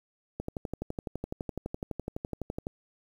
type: click train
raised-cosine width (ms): 2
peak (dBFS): -20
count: 28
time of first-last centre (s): 0.4-2.669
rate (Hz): 11.9
effects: 9-bit